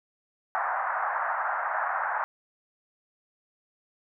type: band-pass noise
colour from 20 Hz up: pink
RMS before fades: -29 dBFS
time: 0.55-2.24 s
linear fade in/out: 0 ms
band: 690 to 1700 Hz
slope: 48 dB/octave
effects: none